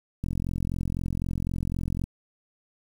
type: click train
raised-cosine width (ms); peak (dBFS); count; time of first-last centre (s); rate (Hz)
5; -17; 80; 0.24-2.04; 43.9
effects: 8-bit